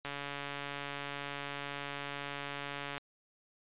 click train, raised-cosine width 0.3 ms, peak -23 dBFS, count 417, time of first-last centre 0.05-2.98 s, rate 142 Hz, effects resampled to 8000 Hz

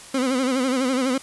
30% pulse tone with vibrato, 259 Hz, C4, 17 cents flat, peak -17 dBFS, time 0.14-1.18 s, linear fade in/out 5 ms, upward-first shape sine, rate 12 Hz, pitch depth 87 cents each way, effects white hiss -42 dBFS RMS until 1.22 s + resampled to 24000 Hz

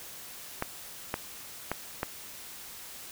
clicks, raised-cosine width 0.5 ms, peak -14 dBFS, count 4, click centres 0.624 / 1.141 / 1.716 / 2.031 s, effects white hiss -45 dBFS RMS until 3.11 s

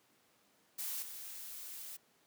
blue noise with level steps, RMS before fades -40 / -47 dBFS, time 0.78-1.97 s, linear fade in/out 10 ms, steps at 1.02 s, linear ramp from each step 5 ms, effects pink hiss -70 dBFS RMS until 2.26 s + high-pass 200 Hz 12 dB/octave

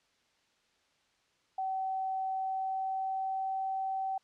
sine tone with pitch glide, 763 to 767.9 Hz, G5 to G5, -47 to -36 cents, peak -31 dBFS, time 1.58-4.18 s, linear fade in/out 5 ms, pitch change +11 cents, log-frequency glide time 2.26-3.63 s, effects white hiss -71 dBFS RMS until 4.23 s + low-pass 5000 Hz 12 dB/octave

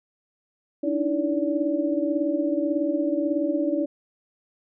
sine tone cluster, 288.4 / 304.9 / 326.6 / 575 Hz, D4 / D#4 / E4 / D5, -31 / -35 / -16 / -37 cents, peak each -27 dBFS, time 0.83-3.86 s, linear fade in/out 10 ms, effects none

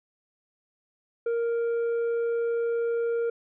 triangle tone with tanh clipping, 466.2 Hz, A#4, in tune, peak -25 dBFS, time 1.26-3.3 s, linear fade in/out 5 ms, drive 9 dB, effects none

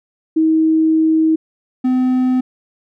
sine / triangle tone pair in turn, 318.2 / 255 Hz, D#4 / C4, +39 / -44 cents, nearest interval major third, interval 383 cents, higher first, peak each -10 dBFS, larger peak neither, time 0.36-1.36 / 1.84-2.41 s, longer first, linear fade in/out 10 ms, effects none

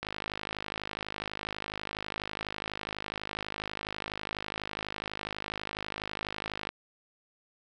click train, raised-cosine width 0.3 ms, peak -18 dBFS, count 348, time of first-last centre 0.03-6.69 s, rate 52.1 Hz, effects none

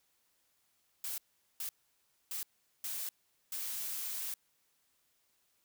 blue noise bursts at uneven times, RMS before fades -39 dBFS, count 5, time 1.04-1.18 / 1.6-1.69 / 2.31-2.43 / 2.84-3.09 / 3.52-4.34 s, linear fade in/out 2 ms, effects white hiss -75 dBFS RMS until 5.64 s

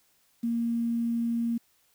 sine tone with quantisation, 233.1 Hz, A#3, in tune, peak -25 dBFS, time 0.43-1.58 s, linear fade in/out 10 ms, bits 9, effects white hiss -67 dBFS RMS until 1.94 s

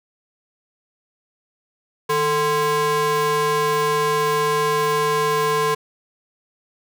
square ring-modulated tone, 299.7 Hz, D4, 35 cents sharp, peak -15 dBFS, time 2.09-5.75 s, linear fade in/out 10 ms, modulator 742 Hz, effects none

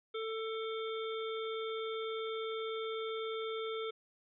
harmonic tone with a mistuned harmonic, 443.9 Hz, A4, 15 cents sharp, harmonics 1 / 3 / 5 / 7 / 8, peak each -37 / -44 / -49 / -50 / -48 dBFS, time 0.14-3.91 s, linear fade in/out 10 ms, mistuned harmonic 7, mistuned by +45 cents, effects none

